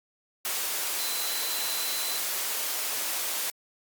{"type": "tone in noise", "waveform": "sine", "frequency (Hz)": 4039, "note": "B7", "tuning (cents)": 38, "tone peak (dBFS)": -35, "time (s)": [0.99, 2.18], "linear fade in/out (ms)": 0, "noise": "white", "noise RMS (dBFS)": -30, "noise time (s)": [0.45, 3.5], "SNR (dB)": -8, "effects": ["high-pass 400 Hz 12 dB/octave", "Opus 48 kbps"]}